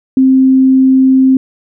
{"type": "tone", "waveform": "sine", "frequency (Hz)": 262.9, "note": "C4", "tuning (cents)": 8, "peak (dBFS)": -4, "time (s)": [0.17, 1.37], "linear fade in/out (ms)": 2, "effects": []}